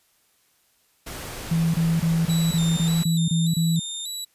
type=noise; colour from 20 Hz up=pink; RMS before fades=-35 dBFS; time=1.06-3.04 s; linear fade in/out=10 ms
type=tone bursts; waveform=sine; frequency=164.81 Hz; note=E3; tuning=in tune; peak=-18 dBFS; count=9; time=1.51-3.796 s; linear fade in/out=5 ms; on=230 ms; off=27 ms
type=tone with vibrato; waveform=25% pulse; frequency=3776 Hz; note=A#7; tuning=22 cents sharp; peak=-25 dBFS; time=2.29-4.25 s; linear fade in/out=10 ms; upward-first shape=square; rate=1.7 Hz; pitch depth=66 cents each way
effects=white hiss -64 dBFS RMS until 4.34 s + resampled to 32000 Hz